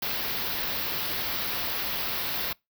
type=band-stop noise; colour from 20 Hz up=white; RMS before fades=-30 dBFS; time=0.02-2.53 s; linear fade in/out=5 ms; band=5200 to 13000 Hz; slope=48 dB/octave; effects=noise-tail reverb RT60 0.2 s tail -25 dB re dry